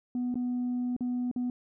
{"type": "tone with dropouts", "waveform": "sine", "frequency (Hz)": 246.9, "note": "B3", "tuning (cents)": 0, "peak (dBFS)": -26, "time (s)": [0.15, 1.5], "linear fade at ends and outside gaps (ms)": 2, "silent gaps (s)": [[0.343, 0.355], [0.965, 1.007], [1.314, 1.361]], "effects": ["tanh soft clip ceiling -26 dBFS"]}